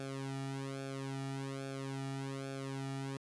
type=tone with flanger; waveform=sawtooth; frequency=135.7 Hz; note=C#3; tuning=36 cents flat; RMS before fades=-41 dBFS; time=0-3.17 s; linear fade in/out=0 ms; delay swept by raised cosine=1 to 1.94 ms; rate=1.2 Hz; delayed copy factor=-0.95; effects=resampled to 24000 Hz